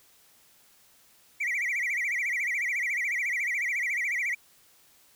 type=tone with vibrato; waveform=triangle; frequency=2121 Hz; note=C7; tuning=23 cents sharp; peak=-24 dBFS; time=1.4-4.35 s; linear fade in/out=10 ms; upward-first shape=sine; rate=14 Hz; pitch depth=190 cents each way; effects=tanh soft clip ceiling -20 dBFS + white hiss -60 dBFS RMS until 5.15 s